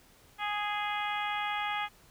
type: harmonic tone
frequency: 415 Hz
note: G#4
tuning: 1 cent flat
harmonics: 2 / 3 / 4 / 5 / 6 / 7 / 8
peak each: -34 / -37 / -40 / -38 / -41 / -45 / -42 dBFS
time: 0.38-1.89 s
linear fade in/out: 50 ms
effects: pink hiss -60 dBFS RMS until 2.1 s